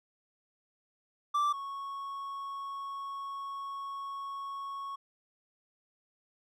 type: tone pair in turn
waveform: triangle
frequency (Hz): 1170 / 1105.1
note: D6 / C#6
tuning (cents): -7 / -6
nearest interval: minor second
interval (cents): 99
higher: first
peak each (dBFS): -24 / -35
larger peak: first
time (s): 1.34-1.53 / 1.53-4.96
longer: second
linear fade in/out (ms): 10
effects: none